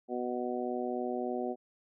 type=harmonic tone; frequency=123.47 Hz; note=B2; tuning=in tune; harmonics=2 / 3 / 4 / 5 / 6; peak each=-37 / -36 / -40 / -40 / -39 dBFS; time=0.08-1.56 s; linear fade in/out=50 ms; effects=none